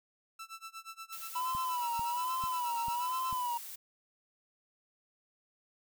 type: tone with tremolo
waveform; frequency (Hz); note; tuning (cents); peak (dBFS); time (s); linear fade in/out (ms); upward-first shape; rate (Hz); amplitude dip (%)
sawtooth; 1329; E6; +14; -38; 0.39-3.34; 5; sine; 8.4; 95
type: noise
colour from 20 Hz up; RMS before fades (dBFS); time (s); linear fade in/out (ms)
blue; -45; 1.12-3.76; 10
type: tone with vibrato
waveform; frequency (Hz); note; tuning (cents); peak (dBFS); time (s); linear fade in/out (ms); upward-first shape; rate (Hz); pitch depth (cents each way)
triangle; 983; B5; -8; -30; 1.35-3.58; 10; sine; 1.2; 88
type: click train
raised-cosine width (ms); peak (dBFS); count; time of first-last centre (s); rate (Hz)
5; -34; 5; 1.55-3.328; 2.25
effects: none